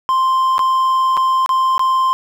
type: tone with dropouts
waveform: triangle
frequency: 1046.5 Hz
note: C6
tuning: in tune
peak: -10 dBFS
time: 0.09-2.13 s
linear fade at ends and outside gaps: 0 ms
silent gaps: 0.581-0.592 / 1.169-1.174 / 1.461-1.492 / 1.78-1.794 s
effects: none